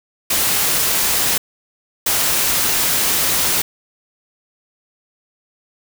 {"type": "noise bursts at uneven times", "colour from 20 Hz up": "white", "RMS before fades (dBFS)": -17, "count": 2, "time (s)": [[0.3, 1.38], [2.06, 3.62]], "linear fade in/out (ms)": 5, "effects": []}